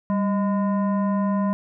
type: tone with frequency modulation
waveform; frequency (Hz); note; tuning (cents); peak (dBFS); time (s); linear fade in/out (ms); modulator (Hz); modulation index
sine; 196.4; G3; +4; -19; 0.1-1.53; 0; 820; 0.63
effects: none